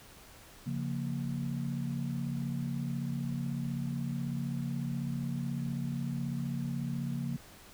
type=chord; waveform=sine; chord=Bb minor; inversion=first; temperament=equal; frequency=138.59 / 174.61 / 233.1 Hz; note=Db3 / F3 / Bb3; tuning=0 / 0 / 0 cents; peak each=-35 / -38 / -37 dBFS; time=0.66-7.37 s; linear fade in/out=10 ms; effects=pink hiss -54 dBFS RMS until 7.73 s